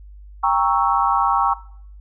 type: chord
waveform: sine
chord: G diminished seventh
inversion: none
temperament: equal with one note detuned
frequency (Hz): 793.6 / 932.3 / 1108.7 / 1318.5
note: G5 / Bb5 / Db6 / Fb6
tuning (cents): +21 / 0 / 0 / 0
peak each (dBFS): -20 / -20 / -19 / -23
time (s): 0.43-1.54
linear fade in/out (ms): 10
effects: noise-tail reverb RT60 0.6 s tail -19 dB re dry + added 50 Hz sine -38 dBFS peak until 2 s